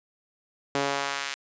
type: tone with high-pass filter sweep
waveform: sawtooth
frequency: 140 Hz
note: C#3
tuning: 18 cents sharp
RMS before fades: -29 dBFS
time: 0.75-1.34 s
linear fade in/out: 0 ms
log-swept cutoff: 360 to 2100 Hz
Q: 0.87
effects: resampled to 16000 Hz